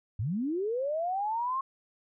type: linear sweep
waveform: sine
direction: up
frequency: 89.2 to 1087 Hz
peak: -28 dBFS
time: 0.19-1.61 s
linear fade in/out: 5 ms
effects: none